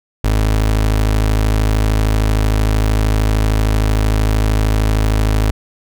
30% pulse tone, 53.1 Hz, G#1, 39 cents sharp, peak -9 dBFS, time 0.24-5.51 s, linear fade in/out 5 ms, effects none

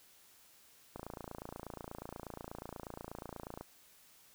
click train, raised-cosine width 1 ms, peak -29 dBFS, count 76, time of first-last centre 0.96-3.61 s, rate 28.3 Hz, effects white hiss -63 dBFS RMS until 4.34 s

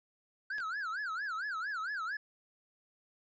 triangle tone with vibrato, 1480 Hz, F#6, in tune, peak -33 dBFS, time 0.5-2.17 s, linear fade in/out 5 ms, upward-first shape sine, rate 4.4 Hz, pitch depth 260 cents each way
clicks, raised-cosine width 0.2 ms, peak -31 / -35 dBFS, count 2, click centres 0.583 / 0.602 s
effects resampled to 16000 Hz

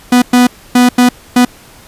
45% pulse tone bursts at uneven times, 246.9 Hz, B3, in tune, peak -4 dBFS, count 5, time 0.12-0.22 / 0.33-0.47 / 0.75-0.89 / 0.98-1.09 / 1.36-1.45 s, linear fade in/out 5 ms, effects pink hiss -39 dBFS RMS until 1.87 s + resampled to 32000 Hz

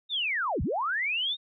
sine linear two-way sweep, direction down then up, 3756 to 43.65 to 3756 Hz, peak -26 dBFS, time 0.09-1.37 s, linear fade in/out 50 ms, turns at 0.62 s, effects none

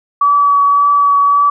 sine tone with vibrato, 1142 Hz, D6, 49 cents flat, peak -7 dBFS, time 0.21-1.5 s, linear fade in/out 5 ms, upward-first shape triangle, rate 1.8 Hz, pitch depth 15 cents each way, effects none

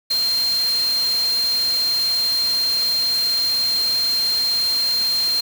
sine tone in noise, 4186 Hz, C8, in tune, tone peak -17 dBFS, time 0.1-5.41 s, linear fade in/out 10 ms, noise white, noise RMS -30 dBFS, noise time 0.1-5.41 s, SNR +10 dB, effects none

